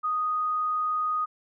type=tone; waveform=sine; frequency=1243 Hz; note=D#6; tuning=2 cents flat; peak=-24 dBFS; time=0.03-1.26 s; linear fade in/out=20 ms; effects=none